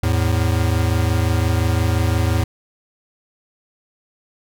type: tone pair together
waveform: square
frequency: 82.41 / 108.17 Hz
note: E2 / A2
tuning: 0 / -29 cents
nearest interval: perfect fourth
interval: 471 cents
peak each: -19 dBFS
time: 0.03-2.44 s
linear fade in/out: 5 ms
effects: none